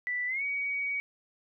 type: tone with pitch glide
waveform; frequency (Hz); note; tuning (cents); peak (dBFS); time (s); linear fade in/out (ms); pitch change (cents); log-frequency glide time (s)
sine; 1975 to 2256; B6 to C#7; 0 to +30; -29; 0.07-1; 0; +230; 0.27-0.43
effects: none